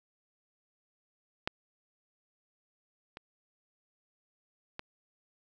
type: clicks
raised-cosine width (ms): 0.3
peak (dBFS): -14 / -27 / -22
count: 3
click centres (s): 1.475 / 3.171 / 4.794
effects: none